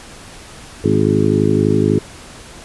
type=harmonic tone with a mistuned harmonic; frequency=51.91 Hz; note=G#1; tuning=in tune; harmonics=2 / 3 / 4 / 5 / 6 / 7 / 8; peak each=-19 / -19 / -19 / -19 / -19 / -19 / -19 dBFS; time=0.84-1.99 s; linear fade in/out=5 ms; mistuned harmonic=8; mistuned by=+20 cents; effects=pink hiss -37 dBFS RMS until 2.64 s + resampled to 24000 Hz